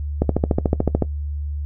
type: click train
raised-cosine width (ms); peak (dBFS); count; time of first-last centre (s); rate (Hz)
2; -3; 12; 0.22-1.023; 13.7
effects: noise-tail reverb RT60 0.1 s tail -18 dB re dry + added 73 Hz sine -23 dBFS peak until 1.65 s